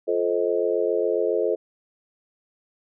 sine chord, F dominant seventh, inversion none, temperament just, 349.2 / 436.5 / 523.8 / 628.6 Hz, F4 / A4 / C5 / Eb5, 0 / -14 / +2 / +18 cents, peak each -27 / -23 / -26 / -28 dBFS, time 0.07-1.56 s, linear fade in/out 20 ms, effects none

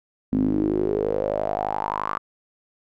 sawtooth tone with band-pass filter sweep, 51.6 Hz, G#1, 10 cents flat, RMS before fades -24 dBFS, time 0.32-2.18 s, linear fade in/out 5 ms, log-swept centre 240 to 1200 Hz, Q 6.9, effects none

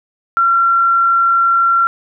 sine tone, 1366 Hz, F6, 39 cents flat, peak -9 dBFS, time 0.37-1.87 s, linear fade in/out 0 ms, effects none

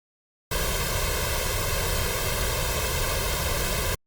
pink noise with comb filter, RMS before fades -26 dBFS, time 0.51-3.95 s, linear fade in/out 5 ms, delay 1.9 ms, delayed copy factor +0.95, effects Opus 48 kbps

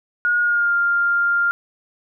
sine tone with pitch glide, 1439 to 1398.8 Hz, F#6 to F6, -49 to +2 cents, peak -15 dBFS, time 0.25-1.51 s, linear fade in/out 0 ms, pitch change -49 cents, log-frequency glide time 0.4-0.74 s, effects none

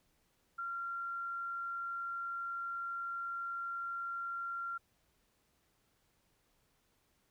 sine tone, 1378 Hz, F6, 24 cents flat, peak -37 dBFS, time 0.58-4.78 s, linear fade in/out 10 ms, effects pink hiss -75 dBFS RMS until 7.3 s

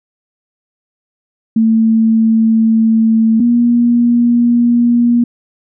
sine tone pair in turn, 223.6 / 238.4 Hz, A3 / A#3, +28 / +39 cents, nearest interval minor second, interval 111 cents, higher second, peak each -7 dBFS, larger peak neither, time 1.56-3.4 / 3.4-5.24 s, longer neither, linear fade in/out 5 ms, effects none

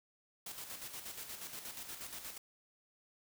white noise with tremolo, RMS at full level -45 dBFS, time 0.46-2.38 s, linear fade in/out 5 ms, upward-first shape square, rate 8.4 Hz, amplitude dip 50%, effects none

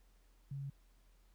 sine tone, 138.59 Hz, C#3, in tune, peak -40 dBFS, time 0.51-0.7 s, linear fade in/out 5 ms, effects added 42 Hz sine -64 dBFS peak until 1.34 s + pink hiss -75 dBFS RMS until 1.34 s

